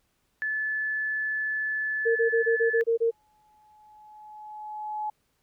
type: tone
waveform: sine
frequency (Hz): 1733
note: A6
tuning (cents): -27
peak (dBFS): -26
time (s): 0.42-2.81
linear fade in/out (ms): 0
type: tone bursts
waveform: sine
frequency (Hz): 459.8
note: A#4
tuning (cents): -24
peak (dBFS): -20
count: 8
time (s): 2.05-3.112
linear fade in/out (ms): 20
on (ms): 110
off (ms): 26
type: tone with exponential growth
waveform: sine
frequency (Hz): 850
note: G#5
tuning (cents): +40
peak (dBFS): -27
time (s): 3.07-5.1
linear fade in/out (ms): 5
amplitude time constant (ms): 440
effects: pink hiss -72 dBFS RMS until 5.42 s